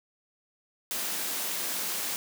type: high-pass noise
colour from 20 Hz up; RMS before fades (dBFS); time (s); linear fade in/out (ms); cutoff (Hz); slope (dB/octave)
white; -32; 0.91-2.16; 0; 160; 48
effects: none